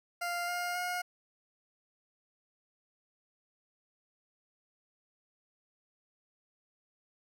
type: tone with pitch steps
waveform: 20% pulse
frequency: 698 / 707.3 / 716.8 Hz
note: F5 / F5 / F5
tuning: -1 / +22 / +45 cents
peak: -28 dBFS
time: 0.21-1.02 s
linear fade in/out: 10 ms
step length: 270 ms
effects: none